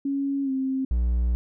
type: tone with pitch glide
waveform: sine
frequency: 277.2 to 264.8 Hz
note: C#4 to C4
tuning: 0 to +21 cents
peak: -23 dBFS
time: 0.05-0.85 s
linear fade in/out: 5 ms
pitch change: -79 cents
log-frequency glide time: 0.43-0.51 s
type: tone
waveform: triangle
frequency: 59.8 Hz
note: A#1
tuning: 45 cents sharp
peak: -18 dBFS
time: 0.91-1.35 s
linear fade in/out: 0 ms
effects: none